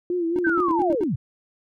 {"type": "tone with vibrato", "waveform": "sine", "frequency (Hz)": 344.4, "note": "F4", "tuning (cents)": -24, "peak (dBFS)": -21, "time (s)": [0.1, 0.95], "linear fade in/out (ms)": 2, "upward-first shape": "sine", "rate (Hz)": 4.4, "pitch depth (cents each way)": 79}
{"type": "tone bursts", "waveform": "triangle", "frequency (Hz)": 311.1, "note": "D#4", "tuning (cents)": 0, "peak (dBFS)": -21, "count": 7, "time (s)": [0.36, 1.035], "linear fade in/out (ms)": 0, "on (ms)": 27, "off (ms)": 81}
{"type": "linear sweep", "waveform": "sine", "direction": "down", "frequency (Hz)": [1594, 94.2], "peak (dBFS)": -21, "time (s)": [0.44, 1.16], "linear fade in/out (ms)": 10}
{"effects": []}